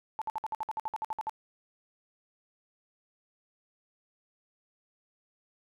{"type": "tone bursts", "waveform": "sine", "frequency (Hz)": 875, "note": "A5", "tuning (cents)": -10, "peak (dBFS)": -30, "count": 14, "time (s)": [0.19, 1.295], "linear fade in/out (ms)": 0, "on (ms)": 26, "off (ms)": 57, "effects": []}